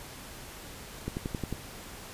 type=click train; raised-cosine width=3 ms; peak=-19 dBFS; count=6; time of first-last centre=1.08-1.526 s; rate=11.2 Hz; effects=pink hiss -45 dBFS RMS until 2.13 s + resampled to 32000 Hz